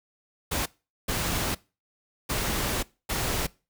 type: noise bursts at uneven times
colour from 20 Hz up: pink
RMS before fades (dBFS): -28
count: 4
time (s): 0.51-0.66 / 1.08-1.55 / 2.29-2.83 / 3.09-3.47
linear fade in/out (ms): 10
effects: noise-tail reverb RT60 0.3 s tail -22 dB re dry